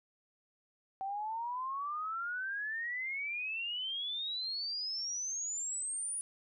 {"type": "exponential sweep", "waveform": "sine", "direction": "up", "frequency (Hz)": [763, 9800], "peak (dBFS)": -35, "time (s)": [1.01, 6.21], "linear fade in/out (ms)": 0, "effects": []}